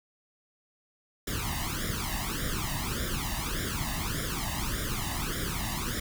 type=noise with flanger; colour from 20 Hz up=pink; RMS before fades=-32 dBFS; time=1.27-6 s; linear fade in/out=5 ms; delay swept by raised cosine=0.56 to 1.08 ms; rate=1.7 Hz; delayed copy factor=+0.9; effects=none